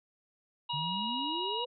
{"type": "harmonic tone", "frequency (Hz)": 957, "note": "A#5", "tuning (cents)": 45, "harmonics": [1, 3, 4], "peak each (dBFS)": [-35, -36, -39], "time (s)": [0.69, 1.65], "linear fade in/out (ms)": 10}
{"type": "exponential sweep", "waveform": "sine", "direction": "up", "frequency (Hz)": [140.4, 507], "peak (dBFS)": -37, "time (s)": [0.73, 1.66], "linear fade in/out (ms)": 10}
{"effects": []}